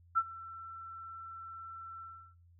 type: tone with ADSR envelope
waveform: sine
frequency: 1341 Hz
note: E6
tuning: 29 cents sharp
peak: -23 dBFS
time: 0.15-2.35 s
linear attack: 27 ms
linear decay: 49 ms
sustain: -21 dB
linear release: 340 ms
effects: noise-tail reverb RT60 0.3 s tail -24 dB re dry + added 86 Hz sine -59 dBFS peak until 2.59 s